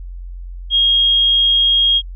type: tone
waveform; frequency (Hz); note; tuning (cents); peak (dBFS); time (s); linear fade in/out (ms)
sine; 3259; G#7; -33; -10; 0.7-2.02; 50
effects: added 44 Hz sine -27 dBFS peak until 2.15 s